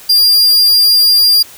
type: tone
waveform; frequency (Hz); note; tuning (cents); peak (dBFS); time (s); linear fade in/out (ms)
45% pulse; 4798; D8; +36; -5; 0.09-1.43; 10
effects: white hiss -36 dBFS RMS until 1.57 s